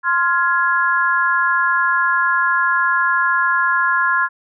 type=chord; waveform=sine; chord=F minor; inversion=second; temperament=just; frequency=1047.7 / 1396.9 / 1676.3 Hz; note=C6 / F6 / Ab6; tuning=+2 / 0 / +16 cents; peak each=-18 dBFS; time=0.03-4.29 s; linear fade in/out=50 ms; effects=none